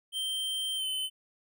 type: tone with pitch glide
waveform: square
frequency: 3136 to 3048 Hz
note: G7 to G7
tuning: 0 to -49 cents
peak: -31 dBFS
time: 0.12-1.1 s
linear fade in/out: 50 ms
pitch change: -49 cents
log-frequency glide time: 0.76-0.86 s
effects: none